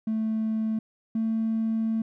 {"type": "tone pair in turn", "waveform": "triangle", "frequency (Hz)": [220, 223.2], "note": ["A3", "A3"], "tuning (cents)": [0, 25], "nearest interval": "unison", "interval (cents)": 25, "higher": "second", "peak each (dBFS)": [-21, -20], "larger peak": "second", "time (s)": [[0.07, 0.79], [1.15, 2.02]], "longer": "second", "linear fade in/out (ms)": 5, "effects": ["tanh soft clip ceiling -20 dBFS"]}